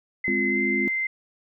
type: tone with pitch glide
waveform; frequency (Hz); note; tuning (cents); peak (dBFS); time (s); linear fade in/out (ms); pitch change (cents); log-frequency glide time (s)
sine; 2049 to 2079; C7 to C7; -37 to -12; -23; 0.24-1.07; 5; +25; 0.48-0.58
type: chord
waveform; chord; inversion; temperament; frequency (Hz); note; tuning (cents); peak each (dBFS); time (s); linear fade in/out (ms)
sine; F minor; first; equal; 207.7 / 261.6 / 349.2; Ab3 / C4 / F4; 0 / 0 / 0; -28; 0.28-0.88; 0
effects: none